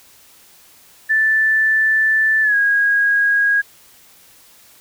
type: tone with pitch glide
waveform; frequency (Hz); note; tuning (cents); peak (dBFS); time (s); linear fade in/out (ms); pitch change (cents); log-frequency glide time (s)
sine; 1760 to 1642.1; A6 to G#6; 0 to -20; -12; 1.09-3.62; 20; -120; 2.42-2.56
effects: white hiss -48 dBFS RMS until 4.8 s